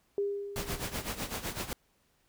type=tone with exponential decay; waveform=sine; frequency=402.8 Hz; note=G4; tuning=47 cents sharp; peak=-26 dBFS; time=0.18-1.24 s; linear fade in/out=1 ms; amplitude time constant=230 ms
type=noise with tremolo; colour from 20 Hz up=pink; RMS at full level=-34 dBFS; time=0.56-1.73 s; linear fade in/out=0 ms; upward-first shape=sine; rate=7.9 Hz; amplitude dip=75%
effects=pink hiss -71 dBFS RMS until 2.28 s